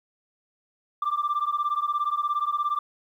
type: beating tone pair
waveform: sine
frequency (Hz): 1173 / 1190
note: D6 / D6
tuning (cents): -2 / +22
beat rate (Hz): 17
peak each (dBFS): -25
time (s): 1.02-2.79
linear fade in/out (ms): 5
effects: tanh soft clip ceiling -19 dBFS + 10-bit